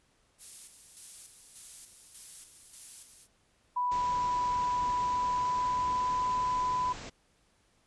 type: noise with tremolo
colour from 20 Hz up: violet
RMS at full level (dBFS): -42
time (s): 0.38-3.28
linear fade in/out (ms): 50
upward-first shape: square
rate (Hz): 1.7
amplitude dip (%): 50
type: tone with pitch glide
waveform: sine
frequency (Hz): 987.8 to 999.9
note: B5 to B5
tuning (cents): 0 to +21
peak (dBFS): -27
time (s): 3.76-6.93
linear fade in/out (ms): 10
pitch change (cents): +21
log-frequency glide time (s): 4.9-6.2
type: low-pass noise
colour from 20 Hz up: pink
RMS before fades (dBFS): -44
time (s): 3.91-7.1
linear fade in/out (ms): 10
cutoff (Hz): 7800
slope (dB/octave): 96
effects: pink hiss -69 dBFS RMS until 7.86 s + resampled to 24000 Hz